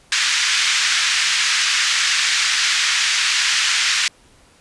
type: band-pass noise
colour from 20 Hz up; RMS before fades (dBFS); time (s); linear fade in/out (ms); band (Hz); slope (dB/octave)
pink; -18; 0.12-4.08; 2; 1600 to 6900; 24
effects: pink hiss -52 dBFS RMS until 4.6 s + resampled to 24000 Hz